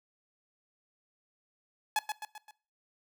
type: tone with echo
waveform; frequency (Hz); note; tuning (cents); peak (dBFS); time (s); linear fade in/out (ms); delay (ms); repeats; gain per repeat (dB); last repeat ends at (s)
sawtooth; 850; G#5; +40; -22; 1.96-1.99; 2; 130; 4; -6; 2.51
effects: noise-tail reverb RT60 0.4 s tail -21 dB re dry